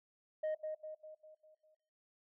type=tone with echo; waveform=sine; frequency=621 Hz; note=D#5; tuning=3 cents flat; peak=-31 dBFS; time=0.43-0.55 s; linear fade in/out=10 ms; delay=200 ms; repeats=6; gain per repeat=-6 dB; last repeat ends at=1.75 s; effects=noise-tail reverb RT60 0.9 s tail -23 dB re dry + tanh soft clip ceiling -33 dBFS